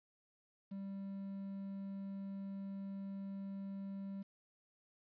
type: tone with quantisation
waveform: triangle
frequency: 196 Hz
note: G3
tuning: in tune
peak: -40 dBFS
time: 0.71-4.23 s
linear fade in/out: 10 ms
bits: 11
effects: resampled to 11025 Hz